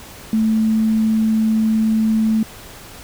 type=tone; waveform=sine; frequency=220 Hz; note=A3; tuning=in tune; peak=-13 dBFS; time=0.33-2.43 s; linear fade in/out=2 ms; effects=pink hiss -38 dBFS RMS until 3.03 s